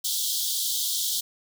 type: high-pass noise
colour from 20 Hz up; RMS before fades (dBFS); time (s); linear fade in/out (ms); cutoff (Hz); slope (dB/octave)
pink; -27; 0.04-1.21; 10; 3200; 96
effects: none